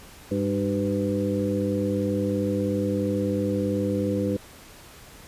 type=harmonic tone with a mistuned harmonic; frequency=100 Hz; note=G2; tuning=35 cents sharp; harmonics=1 / 2 / 3 / 4 / 5; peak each=-30 / -27 / -28 / -32 / -28 dBFS; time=0.31-4.37 s; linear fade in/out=5 ms; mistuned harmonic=4; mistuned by=-75 cents; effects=pink hiss -47 dBFS RMS until 5.27 s + resampled to 32000 Hz